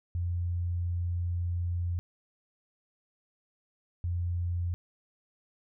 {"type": "tone pair in turn", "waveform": "sine", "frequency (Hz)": [87.31, 87.31], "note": ["F2", "F2"], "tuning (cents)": [0, 0], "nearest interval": "unison", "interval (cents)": 0, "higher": "neither", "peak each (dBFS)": -28, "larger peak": "neither", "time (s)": [[0.15, 1.99], [4.04, 4.74]], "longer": "first", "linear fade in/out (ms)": 0, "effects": []}